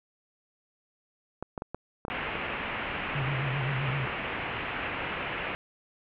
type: clicks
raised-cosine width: 1 ms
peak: -20 dBFS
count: 7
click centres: 1.426 / 1.578 / 1.621 / 1.746 / 2.051 / 2.082 / 2.354 s
type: low-pass noise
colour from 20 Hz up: white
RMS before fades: -34 dBFS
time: 2.1-5.55 s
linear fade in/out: 0 ms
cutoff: 2800 Hz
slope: 48 dB/octave
type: tone with vibrato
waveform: sine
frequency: 135.1 Hz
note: C#3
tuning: 44 cents flat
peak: -29 dBFS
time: 3.15-4.06 s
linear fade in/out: 5 ms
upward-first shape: sine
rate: 7.7 Hz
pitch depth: 99 cents each way
effects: none